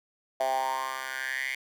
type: tone with high-pass filter sweep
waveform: 10% pulse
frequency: 131.9 Hz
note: C3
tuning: 14 cents sharp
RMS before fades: -31 dBFS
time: 0.4-1.55 s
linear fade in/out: 5 ms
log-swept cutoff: 680 to 2200 Hz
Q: 6.6
effects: none